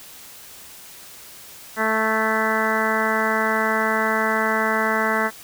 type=harmonic tone with a mistuned harmonic; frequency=220 Hz; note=A3; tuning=in tune; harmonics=1 / 2 / 3 / 4 / 5 / 6 / 7 / 8 / 9; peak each=-27 / -27 / -27 / -27 / -27 / -27 / -27 / -27 / -27 dBFS; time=1.76-5.31 s; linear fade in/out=50 ms; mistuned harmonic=8; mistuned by=-16 cents; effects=white hiss -42 dBFS RMS until 5.43 s